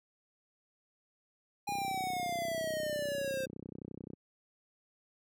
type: exponential sweep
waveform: square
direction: down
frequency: 821 to 523.3 Hz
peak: -34 dBFS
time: 1.67-3.46 s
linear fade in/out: 10 ms
type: click train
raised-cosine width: 3 ms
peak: -29 dBFS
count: 78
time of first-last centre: 1.69-4.134 s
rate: 31.5 Hz
effects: high-pass 150 Hz 12 dB/octave